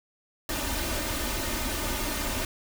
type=noise with comb filter; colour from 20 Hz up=pink; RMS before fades=-30 dBFS; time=0.49-2.45 s; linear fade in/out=2 ms; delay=3.3 ms; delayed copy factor=+0.7; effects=none